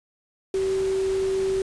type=tone in noise; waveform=sine; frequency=383.3 Hz; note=G4; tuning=39 cents flat; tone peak=-21 dBFS; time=0.54-1.62 s; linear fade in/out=2 ms; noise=pink; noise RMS=-38 dBFS; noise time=0.54-1.62 s; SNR=+14 dB; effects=resampled to 22050 Hz